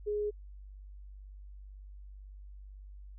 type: tone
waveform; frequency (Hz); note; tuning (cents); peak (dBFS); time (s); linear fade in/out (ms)
sine; 416.9; G#4; +7; -30; 0.06-0.31; 20
effects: added 49 Hz sine -46 dBFS peak until 3.18 s